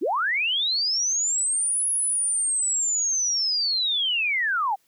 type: linear two-way sweep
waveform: sine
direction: up then down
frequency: 246.9 to 10548 to 736 Hz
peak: -21 dBFS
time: 0.01-4.76 s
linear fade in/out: 20 ms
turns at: 1.9 s
effects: white hiss -66 dBFS RMS until 4.87 s + high-pass 60 Hz 12 dB/octave